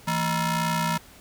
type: ring-modulated tone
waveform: sawtooth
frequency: 392 Hz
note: G4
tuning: in tune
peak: -16 dBFS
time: 0.07-0.98 s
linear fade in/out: 10 ms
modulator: 557 Hz
effects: pink hiss -50 dBFS RMS until 1.2 s